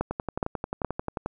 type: two click trains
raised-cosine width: 1 ms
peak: -15 / -11 dBFS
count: 14 / 3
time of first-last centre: 0.11-1.26 / 0.01-0.847 s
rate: 11.3 / 2.39 Hz
effects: none